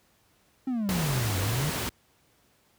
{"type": "exponential two-way sweep", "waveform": "triangle", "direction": "down then up", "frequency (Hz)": [268.9, 91.7, 160.5], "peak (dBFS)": -24, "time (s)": [0.67, 1.7], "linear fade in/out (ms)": 5, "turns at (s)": 1.39}
{"type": "noise", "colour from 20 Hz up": "pink", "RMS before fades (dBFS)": -31, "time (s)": [0.89, 1.89], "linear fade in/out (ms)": 0}
{"effects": ["pink hiss -65 dBFS RMS until 2.78 s", "high-pass 60 Hz 12 dB/octave"]}